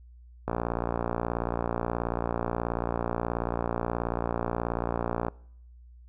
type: click train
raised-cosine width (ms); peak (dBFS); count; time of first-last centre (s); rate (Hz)
1; -14; 282; 0.48-5.283; 58.5
effects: noise-tail reverb RT60 0.7 s tail -25 dB re dry + added 60 Hz sine -48 dBFS peak until 6.08 s